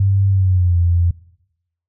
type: tone with pitch glide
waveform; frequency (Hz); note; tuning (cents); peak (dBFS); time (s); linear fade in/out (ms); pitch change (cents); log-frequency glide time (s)
sine; 98 to 86.31; G2 to F2; 0 to -20; -11; 0-1.11; 5; -220; 0.29-0.78
effects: noise-tail reverb RT60 0.8 s tail -21 dB re dry